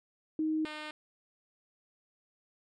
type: tone pair in turn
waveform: sine / 5% pulse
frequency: 312.9 / 304.5 Hz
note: D#4 / D#4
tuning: +10 / -37 cents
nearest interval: unison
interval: 47 cents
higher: first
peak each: -28 dBFS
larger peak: neither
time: 0.39-0.65 / 0.65-0.91 s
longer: neither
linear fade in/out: 2 ms
effects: low-pass 5000 Hz 12 dB/octave